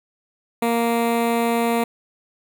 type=tone with notch filter; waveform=15% pulse; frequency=233.1 Hz; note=A#3; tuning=in tune; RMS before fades=-20 dBFS; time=0.62-1.84 s; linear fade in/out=5 ms; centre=5400 Hz; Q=0.95; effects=none